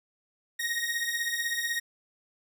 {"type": "beating tone pair", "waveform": "sawtooth", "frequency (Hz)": [1864.7, 1880.7], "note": ["A#6", "A#6"], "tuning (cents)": [0, 15], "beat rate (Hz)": 16, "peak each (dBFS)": [-28, -28], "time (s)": [0.59, 1.8], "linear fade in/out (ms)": 10, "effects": []}